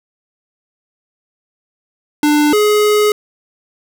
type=tone pair in turn; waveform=square; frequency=297.2 / 420.3 Hz; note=D4 / G#4; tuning=+21 / +21 cents; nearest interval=tritone; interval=600 cents; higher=second; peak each=-10 dBFS; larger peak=neither; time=2.23-2.53 / 2.53-3.12 s; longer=second; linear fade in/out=2 ms; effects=none